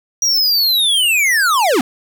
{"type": "linear sweep", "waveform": "square", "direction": "down", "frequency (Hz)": [5800, 220], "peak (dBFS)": -12, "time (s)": [0.22, 1.81], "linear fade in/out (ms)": 2, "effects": ["9-bit"]}